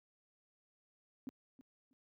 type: tone with echo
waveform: sine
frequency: 261.6 Hz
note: C4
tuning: in tune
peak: -40 dBFS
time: 1.27-1.29 s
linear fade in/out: 0 ms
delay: 320 ms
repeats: 2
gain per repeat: -15 dB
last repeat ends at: 1.93 s
effects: high-pass 100 Hz 12 dB/octave